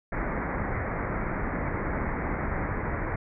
pink low-pass noise, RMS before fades -30 dBFS, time 0.12-3.16 s, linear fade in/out 5 ms, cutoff 2200 Hz, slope 96 dB/octave, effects none

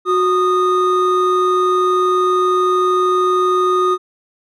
triangle tone pair together, 366.9 / 1234 Hz, F#4 / D#6, -15 / -15 cents, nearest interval octave + major sixth, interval 2100 cents, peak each -13 dBFS, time 0.05-3.98 s, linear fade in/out 50 ms, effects none

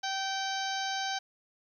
harmonic tone, 775 Hz, G5, 20 cents flat, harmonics 1 / 2 / 3 / 4 / 5 / 6 / 7 / 8, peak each -34 / -37 / -45 / -40 / -41 / -42 / -44 / -43 dBFS, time 0.03-1.19 s, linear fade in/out 10 ms, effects 11-bit

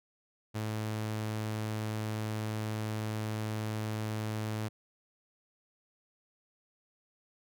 sawtooth tone, 108.3 Hz, A2, 27 cents flat, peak -29 dBFS, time 0.54-4.69 s, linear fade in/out 20 ms, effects none

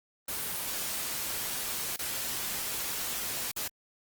white noise with dropouts, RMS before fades -34 dBFS, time 0.28-3.68 s, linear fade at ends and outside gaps 5 ms, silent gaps 1.963-1.99 / 3.515-3.562 s, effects Opus 24 kbps

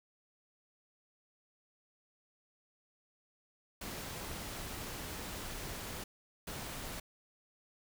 pink noise bursts at uneven times, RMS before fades -43 dBFS, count 2, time 3.81-6.04 / 6.47-7 s, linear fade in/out 5 ms, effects none

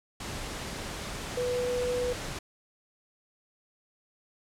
sine tone in noise, 493.9 Hz, B4, in tune, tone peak -27 dBFS, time 1.37-2.13 s, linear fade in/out 5 ms, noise pink, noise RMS -37 dBFS, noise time 0.2-2.39 s, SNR +7 dB, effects low-pass 9000 Hz 12 dB/octave

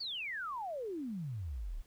sine exponential sweep, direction down, 4690 to 31.23 Hz, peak -37 dBFS, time 0-1.82 s, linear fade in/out 10 ms, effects pink hiss -67 dBFS RMS until 1.86 s

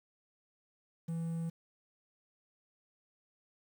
triangle tone with quantisation, 165.5 Hz, E3, 7 cents sharp, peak -32 dBFS, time 1.08-1.5 s, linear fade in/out 10 ms, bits 10, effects none

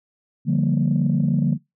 sine chord, G minor seventh, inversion second, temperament equal, 146.83 / 174.61 / 196 / 233.1 Hz, D3 / F3 / G3 / Bb3, 0 / 0 / 0 / 0 cents, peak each -19 / -22 / -24 / -22 dBFS, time 0.45-1.58 s, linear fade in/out 50 ms, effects noise-tail reverb RT60 0.2 s tail -23 dB re dry + tanh soft clip ceiling -10 dBFS

